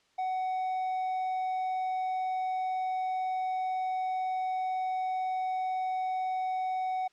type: tone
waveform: triangle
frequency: 747 Hz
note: F#5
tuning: 16 cents sharp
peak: -27 dBFS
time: 0.18-7.08 s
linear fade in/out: 10 ms
effects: white hiss -68 dBFS RMS until 7.12 s + low-pass 5000 Hz 12 dB/octave